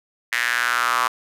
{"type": "tone with high-pass filter sweep", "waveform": "square", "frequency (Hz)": 60, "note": "B1", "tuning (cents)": -49, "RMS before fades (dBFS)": -21, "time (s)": [0.32, 1.08], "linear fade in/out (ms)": 5, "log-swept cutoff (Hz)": [1900, 1100], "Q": 4.4, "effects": ["resampled to 32000 Hz"]}